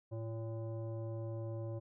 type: tone with frequency modulation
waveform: sine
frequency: 111.2 Hz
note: A2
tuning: 19 cents sharp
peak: -38 dBFS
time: 0.11-1.8 s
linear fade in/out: 20 ms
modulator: 453 Hz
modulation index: 0.77
effects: none